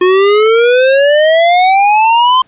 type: exponential sweep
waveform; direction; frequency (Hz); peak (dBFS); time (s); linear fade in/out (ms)
square; up; 359.5 to 1046.5; -6; 0.01-2.42; 5
effects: pink hiss -51 dBFS RMS until 2.47 s + resampled to 8000 Hz